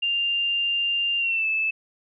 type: tone with pitch glide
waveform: sine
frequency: 2794 to 2622 Hz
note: F7 to E7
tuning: 0 to -10 cents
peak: -21 dBFS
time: 0.02-1.71 s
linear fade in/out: 10 ms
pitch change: -110 cents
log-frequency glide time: 1.18-1.46 s
effects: none